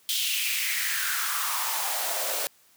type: noise with high-pass filter sweep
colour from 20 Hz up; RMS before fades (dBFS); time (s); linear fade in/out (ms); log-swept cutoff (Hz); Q
white; -28; 0.09-2.47; 0; 3400 to 490; 4.1
effects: white hiss -60 dBFS RMS until 2.76 s + high-pass 100 Hz 12 dB/octave